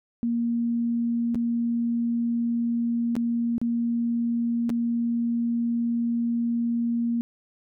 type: tone with dropouts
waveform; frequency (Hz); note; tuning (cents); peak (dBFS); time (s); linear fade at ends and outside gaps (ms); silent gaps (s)
sine; 234.7; A#3; +12; -22; 0.23-7.21; 0; 1.346-1.355 / 3.154-3.165 / 3.581-3.615 / 4.694-4.701
effects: none